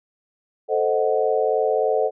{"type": "chord", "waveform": "sine", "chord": "A diminished seventh", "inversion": "none", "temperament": "equal", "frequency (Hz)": [440, 523.3, 622.3, 740], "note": ["A4", "C5", "Eb5", "Gb5"], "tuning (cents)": [0, 0, 0, 0], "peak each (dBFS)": [-21, -23, -24, -25], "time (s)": [0.68, 2.11], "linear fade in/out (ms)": 50, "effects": []}